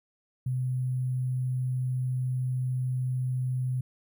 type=tone with sample-and-hold; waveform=sine; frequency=127.6 Hz; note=C3; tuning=43 cents flat; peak=-26 dBFS; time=0.46-3.81 s; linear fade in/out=5 ms; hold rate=11025 Hz; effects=none